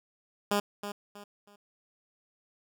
10% pulse tone with echo, 204.3 Hz, G#3, 28 cents flat, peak -17 dBFS, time 0.51-0.6 s, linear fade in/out 5 ms, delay 320 ms, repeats 3, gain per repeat -10 dB, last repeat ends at 1.56 s, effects none

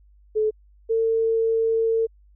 sine tone pair in turn, 431.4 / 451 Hz, A4 / A4, -34 / +43 cents, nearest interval minor second, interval 77 cents, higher second, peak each -18 dBFS, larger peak neither, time 0.35-0.51 / 0.89-2.07 s, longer second, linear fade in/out 20 ms, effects added 50 Hz sine -51 dBFS peak until 2.35 s

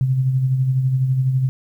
sine tone with tremolo, 130.81 Hz, C3, in tune, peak -13 dBFS, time 0.01-1.49 s, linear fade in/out 0 ms, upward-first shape sine, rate 12 Hz, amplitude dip 45%, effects 9-bit

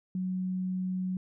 sine tone, 185 Hz, F#3, in tune, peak -29 dBFS, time 0.15-1.17 s, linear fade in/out 2 ms, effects none

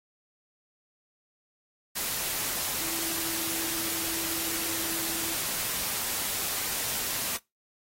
sine tone in noise, 329.6 Hz, E4, in tune, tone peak -40 dBFS, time 2.8-5.36 s, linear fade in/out 20 ms, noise white, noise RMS -31 dBFS, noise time 1.95-7.38 s, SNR -12 dB, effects noise-tail reverb RT60 0.2 s tail -22 dB re dry + AAC 48 kbps

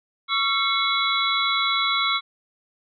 sine tone cluster, 1120 / 1351 / 2184 / 3389 / 3912 Hz, C#6 / E6 / C#7 / G#7 / B7, +18 / +42 / -26 / +34 / -17 cents, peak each -26 dBFS, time 0.28-2.21 s, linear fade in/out 50 ms, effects none

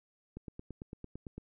click train, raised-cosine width 3 ms, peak -30 dBFS, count 10, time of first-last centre 0.37-1.38 s, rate 8.91 Hz, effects none

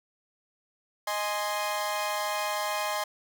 sawtooth chord, Ab major, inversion second, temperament equal, 622.3 / 830.6 / 1046.5 Hz, Eb5 / Ab5 / C6, 0 / 0 / 0 cents, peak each -29 dBFS, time 1.07-3.04 s, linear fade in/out 5 ms, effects none

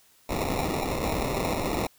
violet noise with sample-and-hold, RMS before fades -28 dBFS, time 0.29-1.87 s, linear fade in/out 5 ms, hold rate 1575 Hz, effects white hiss -60 dBFS RMS until 1.98 s

